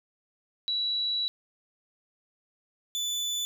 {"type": "tone pair in turn", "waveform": ["sine", "30% pulse"], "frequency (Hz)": [3922, 3488], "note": ["B7", "A7"], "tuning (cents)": [-13, -16], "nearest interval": "major second", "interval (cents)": 203, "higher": "first", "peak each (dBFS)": -26, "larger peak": "neither", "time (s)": [[0.68, 1.28], [2.95, 3.45]], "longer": "first", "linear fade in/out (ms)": 0, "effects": []}